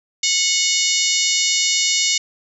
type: harmonic tone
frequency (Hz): 732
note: F#5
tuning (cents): -19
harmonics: 3 / 4 / 5 / 6 / 7 / 8 / 9 / 10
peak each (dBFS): -24 / -24 / -24 / -24 / -24 / -24 / -24 / -24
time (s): 0.23-2.18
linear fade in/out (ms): 5
effects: none